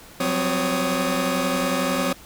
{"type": "tone cluster", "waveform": "sawtooth", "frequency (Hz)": [181, 192.1, 258.8, 558, 1241], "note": ["F#3", "G3", "C4", "C#5", "D#6"], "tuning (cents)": [-38, -35, -19, 11, -5], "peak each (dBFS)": [-24, -30, -21, -22, -26], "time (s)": [0.2, 2.13], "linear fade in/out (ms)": 5, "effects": ["pink hiss -45 dBFS RMS until 2.25 s"]}